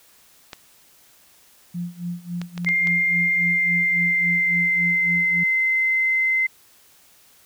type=clicks; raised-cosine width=0.2 ms; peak=-16 dBFS; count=6; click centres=0.532 / 2.416 / 2.578 / 2.647 / 2.689 / 2.872 s
type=tone with tremolo; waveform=sine; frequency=174.61 Hz; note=F3; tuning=in tune; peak=-24 dBFS; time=1.74-5.44 s; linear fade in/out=10 ms; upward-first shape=sine; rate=3.6 Hz; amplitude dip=90%
type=tone with pitch glide; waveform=sine; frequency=2109 to 2067 Hz; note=C7 to C7; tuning=+13 to -22 cents; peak=-17 dBFS; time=2.66-6.47 s; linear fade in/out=10 ms; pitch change=-35 cents; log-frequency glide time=3.24-5.33 s
effects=white hiss -54 dBFS RMS until 7.45 s